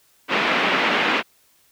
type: band-pass noise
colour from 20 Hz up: white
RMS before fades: -20 dBFS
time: 0.28-1.23 s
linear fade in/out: 50 ms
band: 190 to 2800 Hz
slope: 24 dB/octave
effects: white hiss -59 dBFS RMS until 1.71 s